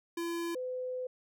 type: tone pair in turn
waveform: square / sine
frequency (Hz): 339.1 / 506.7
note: E4 / B4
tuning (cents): +49 / +44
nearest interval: perfect fifth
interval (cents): 695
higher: second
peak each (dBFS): -34 / -34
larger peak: neither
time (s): 0.17-0.55 / 0.55-1.07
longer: second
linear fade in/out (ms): 5
effects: none